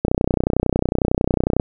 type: click train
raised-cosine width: 2 ms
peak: -3 dBFS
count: 49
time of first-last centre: 0.05-1.598 s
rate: 31 Hz
effects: none